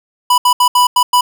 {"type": "tone bursts at uneven times", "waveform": "square", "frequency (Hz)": 987.8, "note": "B5", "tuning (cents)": 0, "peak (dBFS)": -8, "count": 6, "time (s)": [[0.3, 0.38], [0.45, 0.53], [0.6, 0.68], [0.75, 0.87], [0.96, 1.03], [1.13, 1.21]], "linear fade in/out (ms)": 5, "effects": ["7-bit"]}